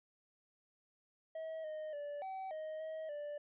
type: tone with pitch steps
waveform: triangle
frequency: 641 / 619 / 581 / 764 / 625 / 634 / 587 Hz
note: E5 / D#5 / D5 / G5 / D#5 / D#5 / D5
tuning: -49 / -9 / -19 / -45 / +8 / +32 / -1 cents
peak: -39 dBFS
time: 1.35-3.38 s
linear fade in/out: 5 ms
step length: 290 ms
effects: resampled to 8000 Hz